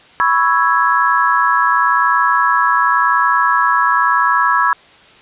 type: chord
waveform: sine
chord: C# minor seventh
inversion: third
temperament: equal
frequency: 987.8 / 1108.7 / 1318.5 / 1661.2 Hz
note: B5 / C#6 / E6 / G#6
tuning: 0 / 0 / 0 / 0 cents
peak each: -16 dBFS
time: 0.2-4.73 s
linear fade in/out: 0 ms
effects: white hiss -44 dBFS RMS until 5.21 s + resampled to 8000 Hz